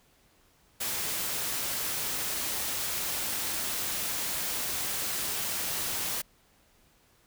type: noise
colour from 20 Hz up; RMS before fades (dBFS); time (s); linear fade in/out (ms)
white; -32; 0.8-6.22; 10
effects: pink hiss -64 dBFS RMS until 7.26 s